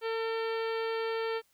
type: harmonic tone with a mistuned harmonic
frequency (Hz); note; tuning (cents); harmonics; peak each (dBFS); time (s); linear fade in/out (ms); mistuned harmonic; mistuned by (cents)
450.9; A4; +42; 1 / 2 / 3 / 4 / 5 / 6 / 7 / 8 / 9 / 10; -31 / -40 / -41 / -43 / -45 / -49 / -47 / -54 / -55 / -51; 0.01-1.42; 50; 5; +33
effects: white hiss -70 dBFS RMS until 1.53 s